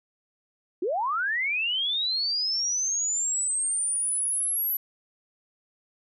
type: linear sweep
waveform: sine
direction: up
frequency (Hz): 320 to 11840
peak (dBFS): -24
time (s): 0.82-4.77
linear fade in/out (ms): 5
effects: none